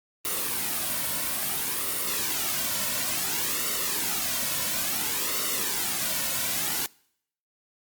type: noise with flanger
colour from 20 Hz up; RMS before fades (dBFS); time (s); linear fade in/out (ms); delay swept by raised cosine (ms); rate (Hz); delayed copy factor
white; -28; 0.25-6.86; 0; 1.2 to 2.5; 0.58; -0.6
effects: noise-tail reverb RT60 0.7 s tail -25 dB re dry + Opus 32 kbps